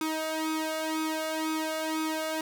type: tone with flanger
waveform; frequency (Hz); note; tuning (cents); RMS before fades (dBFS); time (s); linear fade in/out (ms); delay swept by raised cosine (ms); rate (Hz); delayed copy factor
sawtooth; 315.7; D#4; +25; -31; 0.01-2.41; 2; 0.82 to 1.43; 2; +0.85
effects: none